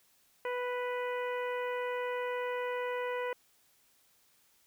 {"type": "harmonic tone", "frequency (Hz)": 493.9, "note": "B4", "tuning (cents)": 0, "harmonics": [1, 2, 3, 4, 5, 6], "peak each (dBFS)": [-34, -39, -44, -43, -48, -53], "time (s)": [0.45, 3.33], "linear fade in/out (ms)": 2, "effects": ["white hiss -68 dBFS RMS until 4.66 s"]}